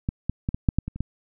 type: clicks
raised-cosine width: 5 ms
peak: -12 / -11 / -12 / -14 / -6 / -8 / -18 / -23 / -12 dBFS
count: 9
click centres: 0.089 / 0.296 / 0.489 / 0.545 / 0.688 / 0.786 / 0.88 / 0.96 / 1.006 s
effects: none